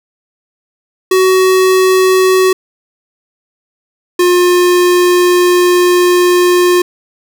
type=tone pair in turn; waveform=square; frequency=374.6 / 356.4 Hz; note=F#4 / F4; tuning=+21 / +35 cents; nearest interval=minor second; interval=86 cents; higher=first; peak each=-7 dBFS; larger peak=neither; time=1.11-2.53 / 4.19-6.82 s; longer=second; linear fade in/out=5 ms; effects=none